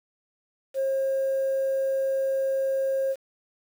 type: tone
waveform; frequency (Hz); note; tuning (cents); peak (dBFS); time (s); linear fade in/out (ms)
sine; 537; C5; +45; -21; 0.74-3.16; 50
effects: tanh soft clip ceiling -20 dBFS + 8-bit